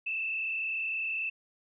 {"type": "tone with frequency modulation", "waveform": "sine", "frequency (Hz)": 2637, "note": "E7", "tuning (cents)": 0, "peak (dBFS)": -30, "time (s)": [0.06, 1.3], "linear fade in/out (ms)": 10, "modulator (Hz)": 36.4, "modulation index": 1.8, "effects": []}